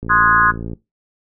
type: click train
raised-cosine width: 3 ms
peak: -15 dBFS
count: 41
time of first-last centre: 0.03-0.733 s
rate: 56.9 Hz
type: chord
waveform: sine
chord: Ab dominant seventh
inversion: first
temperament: equal with one note detuned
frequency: 1046.5 / 1244.5 / 1461.3 / 1661.2 Hz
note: C6 / Eb6 / Gb6 / Ab6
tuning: 0 / 0 / -22 / 0 cents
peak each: -16 dBFS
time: 0.09-0.52 s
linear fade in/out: 20 ms
effects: noise-tail reverb RT60 0.2 s tail -18 dB re dry